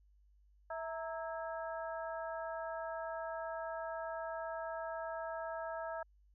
harmonic tone with a mistuned harmonic, 327 Hz, E4, 14 cents flat, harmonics 2 / 3 / 4 / 5, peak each -41 / -45 / -47 / -49 dBFS, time 0.7-6.03 s, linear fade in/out 5 ms, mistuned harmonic 3, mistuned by -100 cents, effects added 50 Hz sine -64 dBFS peak until 6.34 s

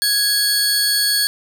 sawtooth tone pair together, 1661.2 / 4435 Hz, G#6 / C#8, 0 / 0 cents, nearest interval octave + perfect fourth, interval 1700 cents, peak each -18 / -13 dBFS, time 0.02-1.27 s, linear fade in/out 0 ms, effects none

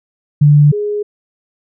sine tone pair in turn, 146.9 / 415.5 Hz, D3 / G#4, +1 / +1 cents, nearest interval octave + tritone, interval 1800 cents, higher second, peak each -4 / -15 dBFS, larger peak first, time 0.41-0.72 / 0.72-1.03 s, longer neither, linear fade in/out 10 ms, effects none

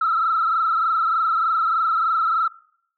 sine tone with frequency modulation, 1318.5 Hz, E6, in tune, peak -16 dBFS, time 0.01-2.48 s, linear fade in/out 5 ms, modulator 23.3 Hz, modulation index 2.4, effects noise-tail reverb RT60 0.7 s tail -23 dB re dry + tanh soft clip ceiling -12 dBFS

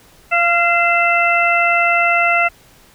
harmonic tone with a mistuned harmonic, 689 Hz, F5, 24 cents flat, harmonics 1 / 2 / 3 / 4, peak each -17 / -17 / -17 / -17 dBFS, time 0.31-2.49 s, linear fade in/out 20 ms, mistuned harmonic 4, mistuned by -61 cents, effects pink hiss -48 dBFS RMS until 2.94 s

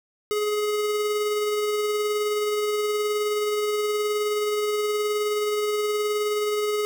square tone with tremolo, 420 Hz, G#4, 19 cents sharp, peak -22 dBFS, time 0.31-6.85 s, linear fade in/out 0 ms, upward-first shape sine, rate 19 Hz, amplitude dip 25%, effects none

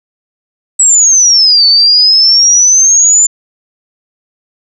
sine exponential two-way sweep, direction down then up, 7902 to 4474 to 7170 Hz, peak -3 dBFS, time 0.79-3.27 s, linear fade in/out 10 ms, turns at 1.66 s, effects none

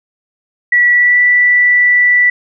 sine tone with pitch glide, 1944 to 1966.6 Hz, B6 to B6, -28 to -8 cents, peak -6 dBFS, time 0.72-2.3 s, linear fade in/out 5 ms, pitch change +20 cents, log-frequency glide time 0.91-1.19 s, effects none

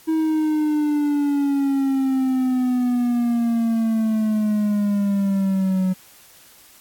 triangle exponential sweep, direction down, 320.9 to 185 Hz, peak -15 dBFS, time 0.07-5.94 s, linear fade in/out 20 ms, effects white hiss -49 dBFS RMS until 6.8 s + AAC 64 kbps

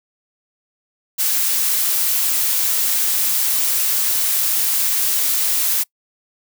blue noise, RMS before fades -18 dBFS, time 1.18-5.84 s, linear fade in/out 20 ms, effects noise-tail reverb RT60 0.1 s tail -24 dB re dry

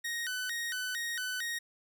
sawtooth tone with vibrato, 1677 Hz, G#6, 16 cents sharp, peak -30 dBFS, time 0.04-1.59 s, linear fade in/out 10 ms, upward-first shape square, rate 2.2 Hz, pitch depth 190 cents each way, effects none

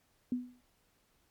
sine tone with exponential decay, 247.8 Hz, B3, 6 cents sharp, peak -27 dBFS, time 0.32-0.61 s, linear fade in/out 2 ms, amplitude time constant 61 ms, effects pink hiss -72 dBFS RMS until 1.3 s + MP3 96 kbps

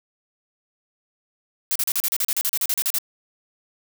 blue noise bursts, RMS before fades -22 dBFS, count 16, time 1.71-2.985 s, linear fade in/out 0 ms, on 45 ms, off 37 ms, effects none

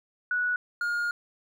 sine / triangle tone pair in turn, 1470 / 1422.4 Hz, F#6 / F6, -12 / +31 cents, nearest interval minor second, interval 57 cents, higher first, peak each -24 dBFS, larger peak neither, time 0.31-0.56 / 0.81-1.11 s, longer second, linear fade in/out 2 ms, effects none

